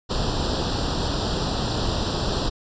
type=noise with comb filter; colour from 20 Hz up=pink; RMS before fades=-24 dBFS; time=0.09-2.5 s; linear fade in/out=20 ms; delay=0.23 ms; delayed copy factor=+1; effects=resampled to 16000 Hz